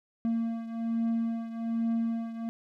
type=beating tone pair; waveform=triangle; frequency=228.7 / 229.9 Hz; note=A#3 / A#3; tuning=-33 / -24 cents; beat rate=1.2 Hz; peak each=-27 / -32 dBFS; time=0.25-2.49 s; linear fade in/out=0 ms; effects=none